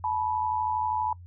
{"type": "tone pair together", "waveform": "sine", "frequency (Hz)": [865.5, 978], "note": ["A5", "B5"], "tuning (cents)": [-29, -17], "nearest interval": "major second", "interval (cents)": 212, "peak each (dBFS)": -28, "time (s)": [0.04, 1.13], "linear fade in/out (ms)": 2, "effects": ["noise-tail reverb RT60 0.1 s tail -25 dB re dry", "added 88 Hz sine -43 dBFS peak until 1.26 s"]}